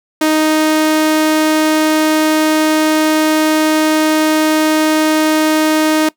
sawtooth tone, 311.1 Hz, D#4, in tune, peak -6 dBFS, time 0.21-6.09 s, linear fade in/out 5 ms, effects noise-tail reverb RT60 0.1 s tail -20 dB re dry

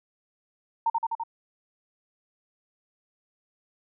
sine tone with echo, 914 Hz, A#5, 34 cents flat, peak -20 dBFS, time 0.86-0.9 s, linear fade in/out 5 ms, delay 84 ms, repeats 4, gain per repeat -2 dB, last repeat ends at 1.236 s, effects none

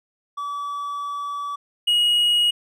triangle tone pair in turn, 1148 / 2893 Hz, D6 / F#7, -40 / -40 cents, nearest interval octave + major third, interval 1600 cents, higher second, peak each -24 / -14 dBFS, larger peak second, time 0.37-1.56 / 1.87-2.51 s, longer first, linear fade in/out 10 ms, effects none

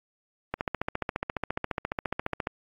click train, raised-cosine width 0.5 ms, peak -13 dBFS, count 29, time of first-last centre 0.54-2.471 s, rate 14.5 Hz, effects AAC 32 kbps

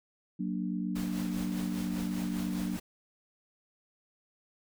sine chord, Gb augmented, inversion none, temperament equal, 185 / 233.1 / 293.7 Hz, Gb3 / Bb3 / D4, 0 / 0 / 0 cents, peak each -33 / -36 / -37 dBFS, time 0.39-2.77 s, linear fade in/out 10 ms
pink noise with tremolo, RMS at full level -42 dBFS, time 0.95-2.8 s, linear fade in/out 10 ms, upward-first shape triangle, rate 5 Hz, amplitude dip 55%
effects none

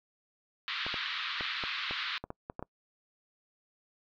white band-pass noise, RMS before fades -36 dBFS, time 0.68-2.18 s, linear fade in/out 0 ms, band 1100 to 4100 Hz, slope 48 dB/octave
clicks, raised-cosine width 1 ms, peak -24 dBFS, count 10, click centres 0.865 / 0.942 / 1.409 / 1.638 / 1.91 / 2.24 / 2.304 / 2.499 / 2.594 / 2.626 s
effects noise-tail reverb RT60 0.1 s tail -26 dB re dry

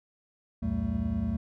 triangle tone cluster, 65.8 / 83.7 / 113.1 / 193.1 / 222.9 Hz, C2 / E2 / A2 / G3 / A3, +10 / +27 / +48 / -26 / +23 cents, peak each -34 / -31 / -35 / -32 / -29 dBFS, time 0.62-1.37 s, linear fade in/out 10 ms, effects none

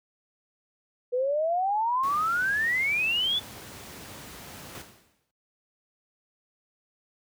sine exponential sweep, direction up, 483.5 to 3520 Hz, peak -23 dBFS, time 1.12-3.4 s, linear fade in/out 20 ms
pink noise, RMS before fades -43 dBFS, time 2.03-4.82 s, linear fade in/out 5 ms
pink noise with exponential decay, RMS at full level -41 dBFS, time 4.75-5.31 s, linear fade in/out 2 ms, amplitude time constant 120 ms
effects noise-tail reverb RT60 0.4 s tail -25 dB re dry + high-pass 80 Hz 12 dB/octave

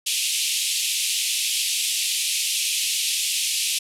pink band-pass noise, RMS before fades -24 dBFS, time 0.06-3.79 s, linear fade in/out 10 ms, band 2500 to 12000 Hz, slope 48 dB/octave, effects none

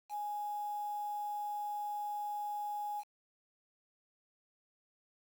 sine tone with quantisation, 830 Hz, G#5, 1 cent flat, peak -36 dBFS, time 0.09-3.04 s, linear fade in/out 50 ms, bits 9, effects none

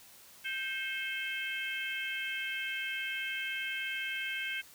harmonic tone with a mistuned harmonic, 523.3 Hz, C5, in tune, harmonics 3 / 4 / 5 / 6, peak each -38 / -39 / -40 / -41 dBFS, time 0.44-4.62 s, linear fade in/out 20 ms, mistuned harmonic 4, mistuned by +54 cents, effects white hiss -56 dBFS RMS until 4.74 s

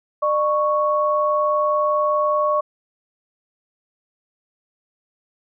sine tone pair together, 601.4 / 1108.7 Hz, D5 / C#6, +41 / 0 cents, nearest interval major seventh, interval 1059 cents, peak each -19 dBFS, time 0.22-2.61 s, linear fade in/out 10 ms, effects none

